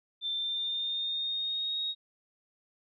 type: tone with pitch glide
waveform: sine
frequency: 3561 to 3760 Hz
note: A7 to A#7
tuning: +20 to +14 cents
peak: -30 dBFS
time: 0.21-1.95 s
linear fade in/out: 50 ms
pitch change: +94 cents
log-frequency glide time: 0.33-1.8 s
effects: none